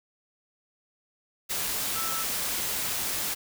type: tone in noise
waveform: sine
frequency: 1318.5 Hz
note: E6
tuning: in tune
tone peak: -34 dBFS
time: 1.95-2.24 s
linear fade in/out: 20 ms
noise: white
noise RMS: -30 dBFS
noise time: 1.49-3.35 s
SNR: -7 dB
effects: none